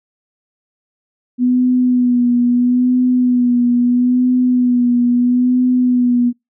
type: tone with vibrato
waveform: sine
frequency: 246.9 Hz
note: B3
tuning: in tune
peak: -10 dBFS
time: 1.38-6.33 s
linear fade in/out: 50 ms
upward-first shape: sine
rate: 0.76 Hz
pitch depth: 32 cents each way
effects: noise-tail reverb RT60 0.2 s tail -25 dB re dry